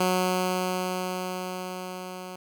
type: tone with level ramp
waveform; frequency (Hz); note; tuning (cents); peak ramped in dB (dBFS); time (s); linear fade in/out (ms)
10% pulse; 183.5; F#3; -14; -13 to -29; 0-2.36; 5
effects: none